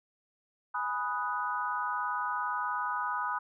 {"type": "chord", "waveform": "sine", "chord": "G# minor seventh", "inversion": "none", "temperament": "equal with one note detuned", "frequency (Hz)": [830.6, 987.8, 1248.1, 1480], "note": ["G#5", "B5", "D#6", "F#6"], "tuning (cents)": [0, 0, 5, 0], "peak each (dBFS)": [-39, -34, -34, -37], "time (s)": [0.74, 3.39], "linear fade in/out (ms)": 10, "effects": []}